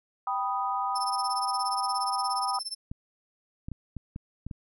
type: chord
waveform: sine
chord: G augmented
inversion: none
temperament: equal with one note detuned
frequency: 784 / 984.9 / 1244.5 Hz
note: G5 / B5 / D#6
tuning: 0 / -5 / 0 cents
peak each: -31 dBFS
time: 0.27-2.59 s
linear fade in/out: 2 ms
type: tone with tremolo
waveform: 35% pulse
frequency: 5300 Hz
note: E8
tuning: 9 cents sharp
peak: -28 dBFS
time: 0.95-2.75 s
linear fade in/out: 10 ms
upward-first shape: sine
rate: 17 Hz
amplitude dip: 95%
type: clicks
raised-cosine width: 5 ms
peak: -24 dBFS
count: 7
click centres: 2.915 / 3.685 / 3.717 / 3.967 / 4.161 / 4.466 / 4.512 s
effects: none